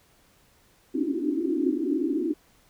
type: band-pass noise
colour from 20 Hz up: white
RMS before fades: -26 dBFS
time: 0.94-2.34 s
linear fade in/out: 20 ms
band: 260 to 360 Hz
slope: 96 dB/octave
effects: pink hiss -61 dBFS RMS until 2.69 s